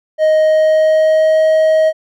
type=tone with pitch glide; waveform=triangle; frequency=624 to 631.3 Hz; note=D#5 to D#5; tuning=+5 to +25 cents; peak=-6 dBFS; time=0.18-1.93 s; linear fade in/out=50 ms; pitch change=+20 cents; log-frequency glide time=0.38-1.43 s; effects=none